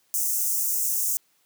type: high-pass noise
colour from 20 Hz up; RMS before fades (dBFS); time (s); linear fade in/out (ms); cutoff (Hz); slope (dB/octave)
white; -25; 0.14-1.17; 0; 6000; 48
effects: white hiss -66 dBFS RMS until 1.45 s + high-pass 100 Hz 12 dB/octave